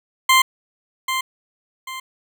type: tone with echo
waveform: 20% pulse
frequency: 1046.5 Hz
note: C6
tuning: in tune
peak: -6 dBFS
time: 0.29-0.42 s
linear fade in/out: 5 ms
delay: 790 ms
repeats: 2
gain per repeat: -9 dB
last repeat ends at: 2 s
effects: none